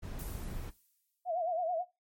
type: noise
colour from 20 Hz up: brown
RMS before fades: -40 dBFS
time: 0.02-0.71 s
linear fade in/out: 20 ms
type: noise with exponential decay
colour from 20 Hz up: violet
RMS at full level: -44 dBFS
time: 0.19-1.3 s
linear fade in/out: 2 ms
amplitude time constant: 240 ms
type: tone with vibrato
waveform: sine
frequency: 685 Hz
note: F5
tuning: 34 cents flat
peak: -30 dBFS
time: 1.25-1.85 s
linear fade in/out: 50 ms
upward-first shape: sine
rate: 9.2 Hz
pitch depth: 120 cents each way
effects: noise-tail reverb RT60 0.2 s tail -17 dB re dry + MP3 64 kbps